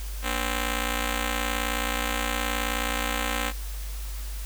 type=ring-modulated tone; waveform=5% pulse; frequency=261.6 Hz; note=C4; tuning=in tune; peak=-12 dBFS; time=0.22-3.53 s; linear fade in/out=50 ms; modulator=29.5 Hz; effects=added 50 Hz sine -31 dBFS peak until 4.45 s + white hiss -43 dBFS RMS until 4.45 s